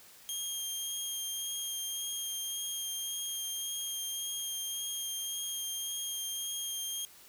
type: tone with vibrato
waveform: 15% pulse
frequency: 3219 Hz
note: G7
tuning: 45 cents sharp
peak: -28 dBFS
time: 0.29-7.05 s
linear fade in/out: 0 ms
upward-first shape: sine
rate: 1.8 Hz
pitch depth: 13 cents each way
effects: white hiss -56 dBFS RMS until 7.28 s